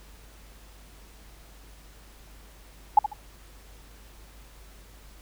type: tone with echo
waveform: sine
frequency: 841 Hz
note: G#5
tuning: 22 cents sharp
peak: -10 dBFS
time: 2.97-2.99 s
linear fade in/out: 5 ms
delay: 72 ms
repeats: 2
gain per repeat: -12 dB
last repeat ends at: 3.134 s
effects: added 50 Hz sine -49 dBFS peak until 5.21 s + pink hiss -54 dBFS RMS until 5.21 s